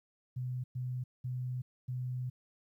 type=tone bursts at uneven times; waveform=sine; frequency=126.1 Hz; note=B2; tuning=36 cents sharp; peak=-34 dBFS; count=4; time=0.36-0.64 / 0.75-1.04 / 1.24-1.62 / 1.88-2.3 s; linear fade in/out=10 ms; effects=12-bit